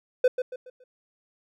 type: tone with echo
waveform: triangle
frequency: 505 Hz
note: B4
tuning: 39 cents sharp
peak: -13 dBFS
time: 0.24-0.28 s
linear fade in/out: 5 ms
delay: 140 ms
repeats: 4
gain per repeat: -9 dB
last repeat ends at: 0.84 s
effects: none